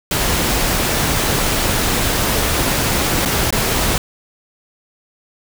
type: noise with dropouts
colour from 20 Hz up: pink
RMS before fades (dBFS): -17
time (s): 0.11-3.98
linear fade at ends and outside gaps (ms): 2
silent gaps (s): 3.252-3.257 / 3.506-3.525
effects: none